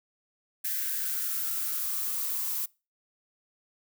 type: noise with high-pass filter sweep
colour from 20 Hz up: violet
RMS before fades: -31 dBFS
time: 0.64-2.66 s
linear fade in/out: 10 ms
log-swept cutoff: 1700 to 980 Hz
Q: 6.4
effects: noise-tail reverb RT60 0.3 s tail -24 dB re dry